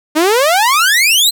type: exponential sweep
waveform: sawtooth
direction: up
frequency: 296 to 4200 Hz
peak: -5 dBFS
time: 0.15-1.31 s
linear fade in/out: 20 ms
effects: none